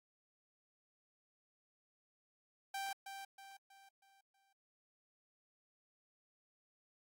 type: tone with echo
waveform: sawtooth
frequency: 784 Hz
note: G5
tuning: in tune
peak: -36 dBFS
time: 2.74-2.93 s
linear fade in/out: 5 ms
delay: 320 ms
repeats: 5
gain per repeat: -7 dB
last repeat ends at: 4.53 s
effects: AAC 64 kbps